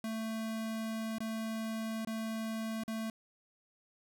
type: tone with dropouts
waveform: square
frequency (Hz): 222.2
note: A3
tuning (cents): +17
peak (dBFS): -36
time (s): 0.04-3.1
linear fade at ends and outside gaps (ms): 2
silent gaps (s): 1.184-1.204 / 2.049-2.072 / 2.836-2.879
effects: none